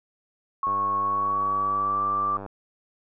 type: tone with pitch glide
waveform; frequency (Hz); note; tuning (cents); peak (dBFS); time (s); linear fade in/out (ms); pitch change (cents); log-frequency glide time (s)
sine; 1100 to 1172.2; C#6 to D6; -14 to -4; -22; 0.63-2.37; 2; +110; 0.99-2.04
type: click train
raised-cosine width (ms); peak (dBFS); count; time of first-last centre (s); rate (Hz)
1; -23; 179; 0.67-2.463; 99.3
effects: none